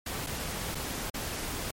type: noise with dropouts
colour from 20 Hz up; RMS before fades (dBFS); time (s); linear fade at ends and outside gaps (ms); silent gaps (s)
pink; -35; 0.06-1.71; 5; 0.265-0.269 / 0.748-0.752 / 1.1-1.141
effects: MP3 64 kbps